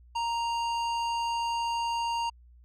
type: tone with low-pass filter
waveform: square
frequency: 932.3 Hz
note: A#5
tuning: in tune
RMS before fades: -30 dBFS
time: 0.15-2.3 s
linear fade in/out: 10 ms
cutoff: 5700 Hz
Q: 0.76
effects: added 60 Hz sine -52 dBFS peak until 2.64 s